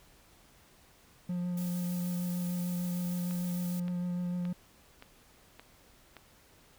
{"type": "tone with vibrato", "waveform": "triangle", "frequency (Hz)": 177.4, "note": "F3", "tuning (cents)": 27, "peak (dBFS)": -29, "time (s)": [1.29, 4.53], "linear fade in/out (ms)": 5, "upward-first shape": "sine", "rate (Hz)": 6.6, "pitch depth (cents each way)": 13}
{"type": "noise", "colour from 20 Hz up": "blue", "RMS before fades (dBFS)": -46, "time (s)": [1.57, 3.8], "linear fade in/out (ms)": 5}
{"type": "click train", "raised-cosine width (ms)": 0.3, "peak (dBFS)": -31, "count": 6, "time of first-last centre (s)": [3.31, 6.167], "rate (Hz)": 1.75}
{"effects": ["pink hiss -61 dBFS RMS until 6.78 s"]}